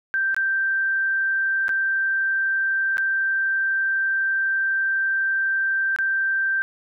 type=tone with dropouts; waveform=sine; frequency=1568 Hz; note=G6; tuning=in tune; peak=-19 dBFS; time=0.14-6.62 s; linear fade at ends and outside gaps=0 ms; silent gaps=0.345-0.365 / 1.682-1.692 / 2.971-2.981 / 5.962-5.987 s; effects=none